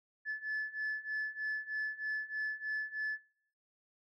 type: beating tone pair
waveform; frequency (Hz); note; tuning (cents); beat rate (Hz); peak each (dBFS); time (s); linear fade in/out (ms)
sine; 1729 / 1732.2; A6 / A6; -31 / -28; 3.2; -37 / -36; 0.25-3.19; 50
effects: noise-tail reverb RT60 0.6 s tail -18 dB re dry + tanh soft clip ceiling -31 dBFS